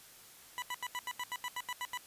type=tone bursts; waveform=20% pulse; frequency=987.8 Hz; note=B5; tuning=in tune; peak=-31 dBFS; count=12; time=0.58-1.974 s; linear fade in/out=0 ms; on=41 ms; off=82 ms; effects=white hiss -56 dBFS RMS until 2.06 s + resampled to 32000 Hz